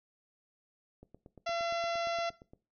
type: click train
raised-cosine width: 2 ms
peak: -38 dBFS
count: 14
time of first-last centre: 1.03-2.535 s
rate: 8.64 Hz
type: harmonic tone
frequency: 679 Hz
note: F5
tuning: 49 cents flat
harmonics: 1 / 2 / 3 / 4 / 5 / 6 / 7 / 8 / 9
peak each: -33 / -39 / -43 / -45 / -47 / -49 / -50 / -51 / -52 dBFS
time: 1.46-2.3 s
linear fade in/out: 10 ms
effects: noise-tail reverb RT60 0.3 s tail -18 dB re dry